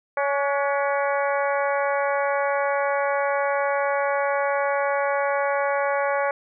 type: harmonic tone with a mistuned harmonic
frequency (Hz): 281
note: C#4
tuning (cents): +24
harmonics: 2 / 3 / 4 / 5 / 6 / 7 / 8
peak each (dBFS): -23 / -27 / -29 / -31 / -33 / -34 / -35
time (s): 0.17-6.31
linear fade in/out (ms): 2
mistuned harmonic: 5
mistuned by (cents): +54
effects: none